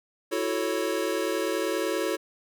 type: chord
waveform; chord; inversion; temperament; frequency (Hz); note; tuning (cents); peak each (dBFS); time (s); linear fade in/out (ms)
square; F# minor seventh; third; equal; 329.6 / 370 / 440 / 554.4; E4 / F#4 / A4 / C#5; 0 / 0 / 0 / 0; -32; 0.31-2.17; 20
effects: none